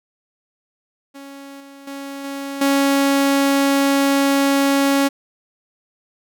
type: tone with level steps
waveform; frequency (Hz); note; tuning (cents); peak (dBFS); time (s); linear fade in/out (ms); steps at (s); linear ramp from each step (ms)
sawtooth; 277.2; C#4; 0; -31 / -35 / -25 / -22 / -10; 1.14-5.09; 20; 1.6 / 1.87 / 2.24 / 2.61; 5
effects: none